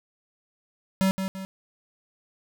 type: tone with echo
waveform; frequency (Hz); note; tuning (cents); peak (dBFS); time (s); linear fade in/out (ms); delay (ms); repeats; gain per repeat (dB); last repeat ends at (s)
square; 191; G3; -45; -20; 1.01-1.11; 0; 170; 2; -7; 1.45
effects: none